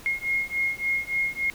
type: beating tone pair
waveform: sine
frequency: 2147 / 2150.5 Hz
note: C7 / C7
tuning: +44 / +47 cents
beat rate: 3.5 Hz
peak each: -27 dBFS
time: 0.06-1.5 s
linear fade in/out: 0 ms
effects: pink hiss -46 dBFS RMS until 1.54 s